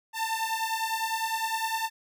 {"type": "beating tone pair", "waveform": "sawtooth", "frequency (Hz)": [890, 899.9], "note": ["A5", "A5"], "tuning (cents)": [20, 39], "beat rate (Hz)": 9.9, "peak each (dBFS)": [-27, -27], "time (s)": [0.13, 1.9], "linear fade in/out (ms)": 50, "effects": []}